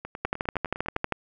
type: two click trains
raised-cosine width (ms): 0.5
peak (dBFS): -20 / -10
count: 10 / 12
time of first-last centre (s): 0.05-0.962 / 0.25-1.123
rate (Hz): 9.87 / 12.6
effects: none